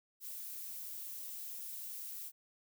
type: noise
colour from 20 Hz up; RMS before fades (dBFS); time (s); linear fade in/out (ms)
violet; -45; 0.2-2.32; 50
effects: none